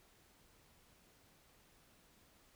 silence, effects pink hiss -68 dBFS RMS until 2.55 s

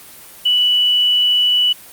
sine tone, 2960 Hz, F#7, in tune, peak -11 dBFS, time 0.45-1.73 s, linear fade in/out 10 ms, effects white hiss -39 dBFS RMS until 1.92 s + Opus 32 kbps

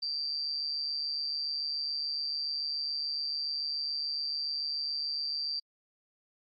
sine tone with amplitude modulation, 4699 Hz, D8, in tune, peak -28 dBFS, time 0.02-5.6 s, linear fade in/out 10 ms, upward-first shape sine, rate 147 Hz, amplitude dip 70%, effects AAC 32 kbps

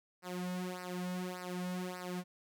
sawtooth tone with flanger, 181 Hz, F#3, 38 cents flat, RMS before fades -40 dBFS, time 0.22-2.24 s, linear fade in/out 50 ms, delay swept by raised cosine 0.29 to 2.59 ms, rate 1.7 Hz, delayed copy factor -0.9, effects none

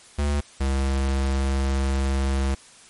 square tone pair in turn, 72.3 / 67.54 Hz, D2 / C#2, -27 / -44 cents, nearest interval minor second, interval 117 cents, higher first, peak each -21 dBFS, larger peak neither, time 0.18-0.41 / 0.6-2.55 s, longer second, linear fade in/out 10 ms, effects white hiss -49 dBFS RMS until 2.89 s + MP3 48 kbps

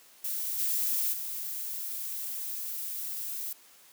violet noise with level steps, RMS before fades -33 / -29 / -36 dBFS, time 0.24-3.53 s, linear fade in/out 5 ms, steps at 0.58 / 1.12 s, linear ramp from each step 20 ms, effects white hiss -57 dBFS RMS until 3.92 s + high-pass 200 Hz 12 dB/octave

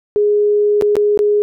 sine tone with dropouts, 415.3 Hz, G#4, in tune, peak -10 dBFS, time 0.16-1.42 s, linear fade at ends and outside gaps 0 ms, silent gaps 0.812-0.822 / 0.955-0.967 / 1.175-1.191 s, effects none

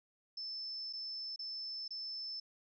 sine tone with dropouts, 5274 Hz, E8, in tune, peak -40 dBFS, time 0.37-2.4 s, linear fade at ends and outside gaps 5 ms, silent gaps 0.928-0.933 / 1.361-1.391 / 1.88-1.906 s, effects none

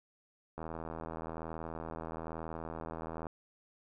click train, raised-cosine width 1 ms, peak -27 dBFS, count 219, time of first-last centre 0.58-3.268 s, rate 81.1 Hz, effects none

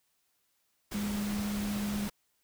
sine tone in noise, 205.8 Hz, G#3, 16 cents flat, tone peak -31 dBFS, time 0.94-2.08 s, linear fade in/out 10 ms, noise pink, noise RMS -40 dBFS, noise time 0.91-2.1 s, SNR +6 dB, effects white hiss -75 dBFS RMS until 2.43 s

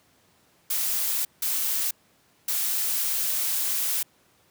blue noise bursts at uneven times, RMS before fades -26 dBFS, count 3, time 0.7-1.25 / 1.42-1.91 / 2.48-4.03 s, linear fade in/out 5 ms, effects pink hiss -62 dBFS RMS until 4.5 s + high-pass 100 Hz 12 dB/octave

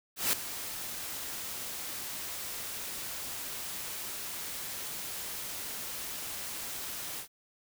white noise with ADSR envelope, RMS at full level -26 dBFS, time 0.16-7.28 s, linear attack 170 ms, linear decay 4 ms, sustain -13 dB, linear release 92 ms, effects none

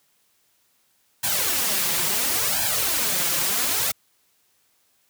white noise with flanger, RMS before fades -23 dBFS, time 1.23-3.92 s, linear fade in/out 10 ms, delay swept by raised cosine 1.2 to 5.9 ms, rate 0.72 Hz, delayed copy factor +0.8, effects white hiss -65 dBFS RMS until 5.09 s + high-pass 60 Hz 12 dB/octave

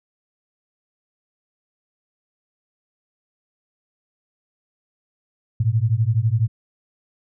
sine beating tone pair, 106.5 / 118.5 Hz, G#2 / A#2, +44 / +29 cents, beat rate 12 Hz, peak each -19 dBFS, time 5.6-6.48 s, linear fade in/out 5 ms, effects none

